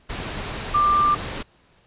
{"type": "tone in noise", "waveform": "sine", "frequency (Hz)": 1186, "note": "D6", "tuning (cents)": 17, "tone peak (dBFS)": -15, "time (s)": [0.74, 1.15], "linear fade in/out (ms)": 10, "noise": "pink", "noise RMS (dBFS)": -30, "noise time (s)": [0.09, 1.43], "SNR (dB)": 12, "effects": ["pink hiss -58 dBFS RMS until 1.86 s", "resampled to 8000 Hz"]}